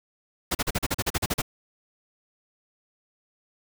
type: noise bursts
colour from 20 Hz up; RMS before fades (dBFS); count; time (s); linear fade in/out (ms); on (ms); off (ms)
pink; -25; 12; 0.51-1.419; 10; 40; 39
effects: none